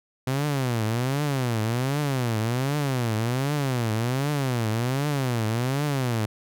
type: tone with vibrato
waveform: sawtooth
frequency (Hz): 126.9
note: B2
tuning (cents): +47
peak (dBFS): -19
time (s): 0.27-6.26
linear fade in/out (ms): 5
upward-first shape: triangle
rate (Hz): 1.3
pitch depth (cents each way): 300
effects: none